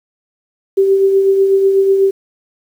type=tone with tremolo; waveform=sine; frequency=389.4 Hz; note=G4; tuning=12 cents flat; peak=-6 dBFS; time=0.77-2.11 s; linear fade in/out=10 ms; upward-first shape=triangle; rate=8.1 Hz; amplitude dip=45%; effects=7-bit